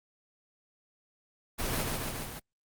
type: noise with echo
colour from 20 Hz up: pink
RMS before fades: -32 dBFS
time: 1.58-1.84 s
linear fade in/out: 20 ms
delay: 140 ms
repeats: 4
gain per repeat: -2 dB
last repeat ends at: 2.4 s
effects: Opus 24 kbps